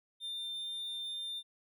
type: tone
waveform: triangle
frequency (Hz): 3601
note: A7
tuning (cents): +39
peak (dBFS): -36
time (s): 0.2-1.43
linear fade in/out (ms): 50
effects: none